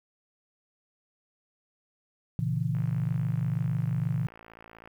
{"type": "chord", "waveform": "sine", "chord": "A# diminished", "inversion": "none", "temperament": "equal", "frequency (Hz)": [116.54, 138.59, 164.81], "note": ["A#2", "C#3", "E3"], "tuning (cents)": [0, 0, 0], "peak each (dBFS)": -30, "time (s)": [2.39, 4.27], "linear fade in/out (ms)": 0}
{"type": "click train", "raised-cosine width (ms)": 0.5, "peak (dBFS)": -33, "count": 120, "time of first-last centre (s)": [2.75, 4.875], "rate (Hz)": 56}
{"effects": ["10-bit"]}